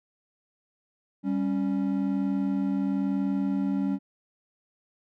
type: tone pair together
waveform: triangle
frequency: 196.17 / 277.2 Hz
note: G3 / C#4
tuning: +2 / 0 cents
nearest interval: tritone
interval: 598 cents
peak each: -25 / -25 dBFS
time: 1.23-3.99 s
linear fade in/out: 50 ms
effects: none